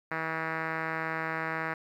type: tone with low-pass filter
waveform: 5% pulse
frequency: 161 Hz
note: E3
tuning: 41 cents flat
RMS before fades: -33 dBFS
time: 0.11-1.74 s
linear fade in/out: 5 ms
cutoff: 1900 Hz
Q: 2.1
effects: 10-bit